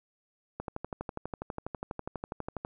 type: click train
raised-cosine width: 1 ms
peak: -21 dBFS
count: 26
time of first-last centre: 0.6-2.649 s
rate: 12.2 Hz
effects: none